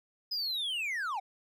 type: linear sweep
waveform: triangle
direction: down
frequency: 5070 to 719 Hz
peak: -30 dBFS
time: 0.31-1.2 s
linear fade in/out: 10 ms
effects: none